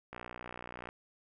click train, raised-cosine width 0.5 ms, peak -28 dBFS, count 47, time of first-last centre 0.13-0.889 s, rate 60.6 Hz, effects none

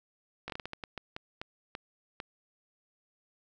slowing click train, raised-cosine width 0.3 ms, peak -22 dBFS, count 13, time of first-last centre 0.48-2.201 s, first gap 18 ms, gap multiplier 1.34, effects none

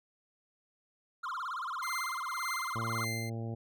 triangle tone with vibrato, 1200 Hz, D6, 37 cents sharp, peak -33 dBFS, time 1.23-3.05 s, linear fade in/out 10 ms, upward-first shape sine, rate 18 Hz, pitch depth 300 cents each way
sawtooth tone with tremolo, 2087 Hz, C7, 5 cents flat, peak -31 dBFS, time 1.82-3.3 s, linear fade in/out 10 ms, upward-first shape triangle, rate 1.8 Hz, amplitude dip 85%
harmonic tone, 114.2 Hz, A#2, 35 cents flat, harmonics 1 / 2 / 3 / 4 / 5 / 6 / 7, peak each -36 / -42 / -46 / -48 / -50 / -52 / -53 dBFS, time 2.75-3.55 s, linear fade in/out 10 ms
effects none

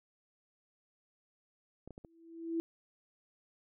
clicks, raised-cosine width 2 ms, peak -34 dBFS, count 4, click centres 1.876 / 1.907 / 1.979 / 2.048 s
sine tone with exponential growth, 330.8 Hz, E4, 6 cents sharp, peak -29 dBFS, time 2.04-2.6 s, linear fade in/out 0 ms, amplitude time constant 120 ms
effects none

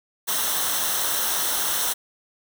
white noise with comb filter, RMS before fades -24 dBFS, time 0.27-1.94 s, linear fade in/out 20 ms, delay 0.42 ms, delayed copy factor -0.65, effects none

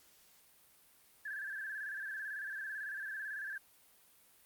sine tone with vibrato, 1647 Hz, G#6, 15 cents flat, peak -39 dBFS, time 1.25-3.58 s, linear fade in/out 5 ms, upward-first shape square, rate 18 Hz, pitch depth 69 cents each way, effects white hiss -65 dBFS RMS until 4.45 s + Opus 48 kbps

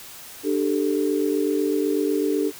sine chord, D suspended fourth, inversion none, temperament equal with one note detuned, 297.6 / 392 / 440 Hz, D4 / G4 / A4, +23 / 0 / 0 cents, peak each -23 / -24 / -25 dBFS, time 0.43-2.52 s, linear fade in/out 50 ms, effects white hiss -41 dBFS RMS until 2.59 s

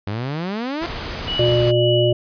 sawtooth exponential sweep, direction up, 97 to 349.2 Hz, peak -19 dBFS, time 0.07-0.86 s, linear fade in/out 0 ms
pink noise, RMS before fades -28 dBFS, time 0.81-1.72 s, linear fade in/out 20 ms
sine tone with tremolo, 2940 Hz, F#7, 12 cents flat, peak -21 dBFS, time 1.27-2.13 s, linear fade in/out 20 ms, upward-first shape sine, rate 1.9 Hz, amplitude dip 55%
harmonic tone, 119.8 Hz, A#2, 48 cents sharp, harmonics 1 / 3 / 5, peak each -18 / -18 / -18 dBFS, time 1.39-2.13 s, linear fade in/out 5 ms
effects resampled to 11025 Hz

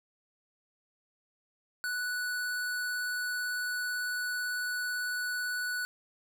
square tone with vibrato, 1480 Hz, F#6, in tune, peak -32 dBFS, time 1.84-5.85 s, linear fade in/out 0 ms, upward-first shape triangle, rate 18 Hz, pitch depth 8 cents each way, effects none

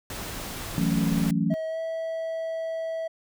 pink noise, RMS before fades -35 dBFS, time 0.1-1.31 s, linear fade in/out 2 ms
sine chord, F# minor seventh, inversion third, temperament equal, 164.81 / 185 / 220 / 277.2 Hz, E3 / F#3 / A3 / C#4, 0 / 0 / 0 / 0 cents, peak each -26 / -27 / -27 / -29 dBFS, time 0.78-1.54 s, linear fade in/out 0 ms
triangle tone with pitch glide, 640 to 651.6 Hz, D#5 to E5, +49 to -20 cents, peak -26 dBFS, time 1.5-3.08 s, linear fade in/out 10 ms, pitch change +31 cents, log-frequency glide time 1.67-1.79 s
effects none

